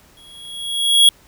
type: tone with exponential growth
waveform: square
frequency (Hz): 3322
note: G#7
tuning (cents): 0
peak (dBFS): -6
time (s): 0.17-1.09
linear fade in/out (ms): 2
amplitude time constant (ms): 200
effects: pink hiss -51 dBFS RMS until 1.27 s